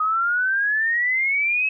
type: exponential sweep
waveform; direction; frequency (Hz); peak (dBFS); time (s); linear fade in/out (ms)
sine; up; 1247 to 2590; -18; 0-1.69; 5
effects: none